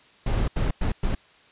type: noise bursts at uneven times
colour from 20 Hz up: brown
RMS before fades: -23 dBFS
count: 4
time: 0.26-0.48 / 0.56-0.71 / 0.81-0.92 / 1.03-1.15 s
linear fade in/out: 5 ms
effects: white hiss -55 dBFS RMS until 1.51 s + resampled to 8000 Hz